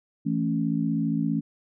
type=chord; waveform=sine; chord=A major; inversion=second; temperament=equal; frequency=164.81 / 220 / 277.2 Hz; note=E3 / A3 / C#4; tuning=0 / 0 / 0 cents; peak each=-27 dBFS; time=0.25-1.41 s; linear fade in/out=20 ms; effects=none